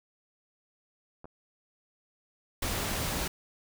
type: clicks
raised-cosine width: 1 ms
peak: -32 dBFS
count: 2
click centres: 1.244 / 1.255 s
type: noise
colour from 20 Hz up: pink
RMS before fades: -32 dBFS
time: 2.62-3.28 s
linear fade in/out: 5 ms
effects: none